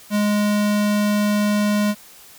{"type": "tone", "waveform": "square", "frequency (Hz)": 207.7, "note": "G#3", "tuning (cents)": 0, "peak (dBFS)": -17, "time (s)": [0.1, 1.95], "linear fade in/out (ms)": 50, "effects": ["white hiss -45 dBFS RMS until 2.38 s"]}